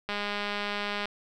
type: click train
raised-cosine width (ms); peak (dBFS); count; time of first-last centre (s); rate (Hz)
0.3; -16; 199; 0.09-1.056; 205
effects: none